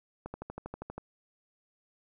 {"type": "click train", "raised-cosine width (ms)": 1, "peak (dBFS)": -25, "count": 10, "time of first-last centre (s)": [0.26, 0.98], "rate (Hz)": 12.5, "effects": []}